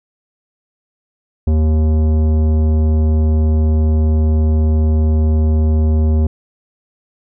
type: tone with tanh clipping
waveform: sine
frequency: 77.9 Hz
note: D#2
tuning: 3 cents sharp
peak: -12 dBFS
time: 1.47-6.27 s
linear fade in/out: 5 ms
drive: 14 dB
effects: none